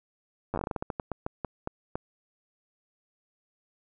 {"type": "slowing click train", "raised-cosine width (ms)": 1, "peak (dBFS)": -17, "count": 18, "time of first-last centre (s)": [0.54, 1.955], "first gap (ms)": 9, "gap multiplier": 1.24, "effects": []}